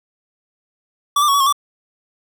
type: tone with pitch steps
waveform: square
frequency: 1150 / 1190 / 1112 / 1136 / 1082 / 1158 Hz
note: D6 / D6 / C#6 / C#6 / C#6 / D6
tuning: -37 / +22 / +5 / +42 / -42 / -25 cents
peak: -13 dBFS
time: 1.16-1.526 s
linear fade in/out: 5 ms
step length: 61 ms
effects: none